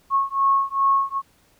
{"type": "beating tone pair", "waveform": "sine", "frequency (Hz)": [1094, 1096.5], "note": ["C#6", "C#6"], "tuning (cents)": [-23, -19], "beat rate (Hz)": 2.5, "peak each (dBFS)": -20, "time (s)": [0.1, 1.22], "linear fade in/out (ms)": 50, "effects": ["pink hiss -59 dBFS RMS until 1.59 s"]}